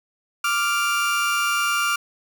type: tone pair together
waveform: 30% pulse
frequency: 1174.7 / 1394.7 Hz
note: D6 / F6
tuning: 0 / -3 cents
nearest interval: minor third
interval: 297 cents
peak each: -21 / -19 dBFS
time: 0.44-1.96 s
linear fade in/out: 5 ms
effects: none